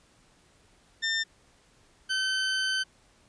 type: tone pair in turn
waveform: 20% pulse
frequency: 1800 / 1534.6 Hz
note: A6 / G6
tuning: +39 / -37 cents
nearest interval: minor third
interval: 276 cents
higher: first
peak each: -21 dBFS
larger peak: neither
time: 1.02-1.24 / 2.09-2.84 s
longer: second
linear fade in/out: 20 ms
effects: pink hiss -62 dBFS RMS until 3.28 s + resampled to 22050 Hz